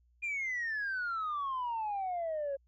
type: exponential sweep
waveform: sine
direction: down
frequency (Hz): 2438 to 541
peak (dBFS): -31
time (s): 0.22-2.57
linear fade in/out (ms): 20
effects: tanh soft clip ceiling -30 dBFS + added 60 Hz sine -65 dBFS peak until 2.67 s